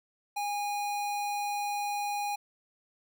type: tone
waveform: square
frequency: 820 Hz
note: G#5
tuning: 22 cents flat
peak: -31 dBFS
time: 0.36-2.36 s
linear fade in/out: 10 ms
effects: none